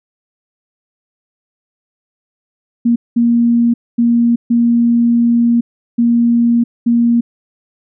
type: tone bursts at uneven times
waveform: sine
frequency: 235.6 Hz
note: A#3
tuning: 19 cents sharp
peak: -8 dBFS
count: 6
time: 2.85-2.96 / 3.16-3.74 / 3.98-4.36 / 4.5-5.61 / 5.98-6.64 / 6.86-7.21 s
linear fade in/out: 10 ms
effects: none